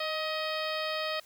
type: harmonic tone with a mistuned harmonic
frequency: 630 Hz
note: D#5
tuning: 21 cents sharp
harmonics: 1 / 2 / 3 / 4 / 5 / 6 / 7 / 8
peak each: -34 / -37 / -39 / -40 / -41 / -42 / -42 / -43 dBFS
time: 0-1.2 s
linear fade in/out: 5 ms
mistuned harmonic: 1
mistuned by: -24 cents
effects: white hiss -58 dBFS RMS until 1.25 s